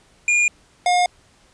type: tone pair in turn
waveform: square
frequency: 2422 / 715.9 Hz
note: D#7 / F5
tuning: -47 / +43 cents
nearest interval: octave + major sixth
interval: 2110 cents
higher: first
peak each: -15 dBFS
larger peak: neither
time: 0.28-0.48 / 0.86-1.06 s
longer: neither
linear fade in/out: 2 ms
effects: pink hiss -55 dBFS RMS until 1.53 s + resampled to 22050 Hz